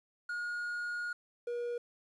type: tone pair in turn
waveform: triangle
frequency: 1436 / 479.2 Hz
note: F6 / A#4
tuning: +48 / +48 cents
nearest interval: octave + perfect fifth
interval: 1900 cents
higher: first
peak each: -33 / -32 dBFS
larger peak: second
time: 0.29-1.13 / 1.47-1.78 s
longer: first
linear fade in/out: 5 ms
effects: resampled to 24000 Hz + 11-bit